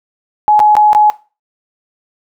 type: tone with dropouts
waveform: sine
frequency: 844 Hz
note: G#5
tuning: 28 cents sharp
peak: -5 dBFS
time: 0.48-1.1 s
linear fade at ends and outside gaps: 0 ms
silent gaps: 0.593-0.601 / 0.753-0.767 / 0.931-0.949 s
effects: noise-tail reverb RT60 0.3 s tail -18 dB re dry